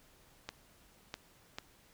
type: clicks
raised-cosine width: 0.2 ms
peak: -22 dBFS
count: 3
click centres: 0.49 / 1.141 / 1.585 s
effects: pink hiss -64 dBFS RMS until 1.93 s